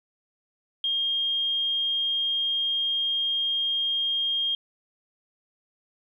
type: tone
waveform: sine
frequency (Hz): 3225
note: G7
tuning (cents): +48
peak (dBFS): -23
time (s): 0.84-4.55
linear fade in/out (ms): 2
effects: 10-bit